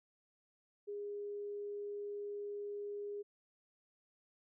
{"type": "tone", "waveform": "sine", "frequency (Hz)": 409.6, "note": "G#4", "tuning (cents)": -24, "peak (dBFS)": -40, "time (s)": [0.87, 3.23], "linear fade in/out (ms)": 20, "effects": []}